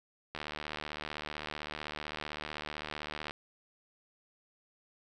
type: click train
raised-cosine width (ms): 0.3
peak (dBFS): -22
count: 225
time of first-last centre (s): 0.35-3.309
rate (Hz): 75.7
effects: none